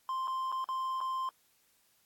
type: tone with dropouts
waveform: triangle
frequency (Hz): 1046.5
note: C6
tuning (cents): 0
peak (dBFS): -30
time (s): 0.09-1.29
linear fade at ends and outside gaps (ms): 1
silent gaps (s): 0.274-0.279 / 0.518-0.524 / 0.643-0.688 / 1.005-1.012
effects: white hiss -70 dBFS RMS until 2.05 s + AAC 64 kbps